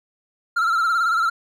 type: tone with vibrato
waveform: triangle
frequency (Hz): 1353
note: E6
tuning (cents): +45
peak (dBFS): -15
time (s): 0.56-1.3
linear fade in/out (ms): 10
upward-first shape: sine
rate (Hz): 18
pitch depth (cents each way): 72
effects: none